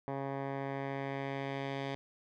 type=tone with low-pass filter sweep; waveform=10% pulse; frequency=137.4 Hz; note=C#3; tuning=15 cents flat; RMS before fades=-38 dBFS; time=0.08-1.95 s; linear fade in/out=0 ms; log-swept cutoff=1200 to 3400 Hz; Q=1.3; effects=none